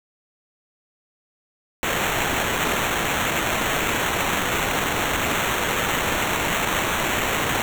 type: noise with sample-and-hold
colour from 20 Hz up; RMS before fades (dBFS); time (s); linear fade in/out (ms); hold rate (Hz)
white; -23; 1.83-7.62; 0; 4900
effects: none